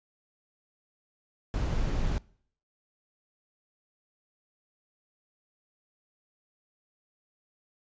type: noise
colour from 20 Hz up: brown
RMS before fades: -28 dBFS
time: 1.54-2.18 s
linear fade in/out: 0 ms
effects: noise-tail reverb RT60 0.6 s tail -24 dB re dry + resampled to 16000 Hz